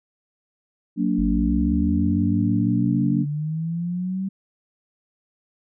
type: chord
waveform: sine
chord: Gb augmented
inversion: none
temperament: just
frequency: 185 / 231.2 / 289.1 Hz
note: Gb3 / Bb3 / D4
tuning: 0 / -14 / -27 cents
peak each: -23 dBFS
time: 0.96-3.26 s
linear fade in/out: 50 ms
type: linear sweep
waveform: sine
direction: up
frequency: 46.06 to 194.1 Hz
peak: -23 dBFS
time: 1.18-4.29 s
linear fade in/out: 10 ms
effects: none